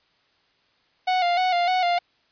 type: tone with vibrato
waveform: 45% pulse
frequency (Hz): 719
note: F#5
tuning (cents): -50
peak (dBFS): -19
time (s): 1.07-1.99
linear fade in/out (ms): 10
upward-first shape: square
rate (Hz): 3.3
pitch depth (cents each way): 47
effects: white hiss -64 dBFS RMS until 2.31 s + resampled to 11025 Hz